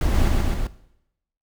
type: noise with echo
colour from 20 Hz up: brown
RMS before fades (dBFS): -19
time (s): 0.01-0.28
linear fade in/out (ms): 2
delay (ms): 130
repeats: 3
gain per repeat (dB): -2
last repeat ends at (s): 0.67
effects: noise-tail reverb RT60 0.8 s tail -17 dB re dry